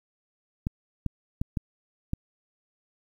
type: clicks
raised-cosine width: 5 ms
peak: -15 dBFS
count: 5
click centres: 0.669 / 1.063 / 1.415 / 1.572 / 2.134 s
effects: 9-bit